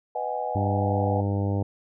sine chord, G# minor seventh, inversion first, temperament just, 498.4 / 623 / 747.5 / 830.6 Hz, B4 / D#5 / F#5 / G#5, +16 / +2 / +17 / 0 cents, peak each -33 / -33 / -31 / -31 dBFS, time 0.15-1.21 s, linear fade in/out 5 ms
harmonic tone, 99.8 Hz, G2, 32 cents sharp, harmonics 1 / 2 / 3 / 4 / 5 / 6 / 7 / 8 / 9, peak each -24 / -31 / -32 / -37 / -35 / -39 / -42 / -40 / -44 dBFS, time 0.55-1.63 s, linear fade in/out 5 ms
effects none

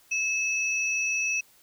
sine tone pair together, 2600 / 5837 Hz, E7 / F#8, -24 / -24 cents, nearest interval octave + major second, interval 1400 cents, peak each -25 / -32 dBFS, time 0.11-1.41 s, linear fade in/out 10 ms, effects white hiss -59 dBFS RMS until 1.62 s

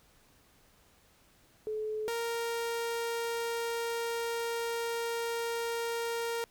sine / sawtooth tone pair in turn, 430.8 / 465.1 Hz, A4 / A#4, -37 / -4 cents, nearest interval minor second, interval 133 cents, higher second, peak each -32 / -28 dBFS, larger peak second, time 1.67-2.08 / 2.08-6.44 s, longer second, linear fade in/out 0 ms, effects pink hiss -64 dBFS RMS until 6.5 s

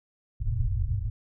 white low-pass noise, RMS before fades -27 dBFS, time 0.4-1.1 s, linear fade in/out 10 ms, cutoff 120 Hz, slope 96 dB/octave, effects none

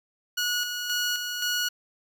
15% pulse tone with tremolo, 1456 Hz, F#6, 28 cents flat, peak -18 dBFS, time 0.37-1.69 s, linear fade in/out 10 ms, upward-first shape square, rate 1.9 Hz, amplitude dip 45%, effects none

